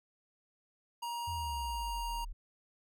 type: tone with pitch glide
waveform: square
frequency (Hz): 945 to 938.5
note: A#5 to A#5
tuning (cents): +23 to +11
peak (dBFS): -37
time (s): 1.02-2.25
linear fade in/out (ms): 10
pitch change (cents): -12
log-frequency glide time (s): 1.36-2.02
type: exponential sweep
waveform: sine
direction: down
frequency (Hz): 91.8 to 34.65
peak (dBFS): -39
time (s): 1.27-2.33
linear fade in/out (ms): 10
effects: none